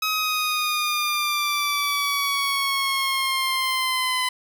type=exponential sweep; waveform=15% pulse; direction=down; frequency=1273 to 1011 Hz; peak=-15 dBFS; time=0.02-4.29 s; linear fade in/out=5 ms; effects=none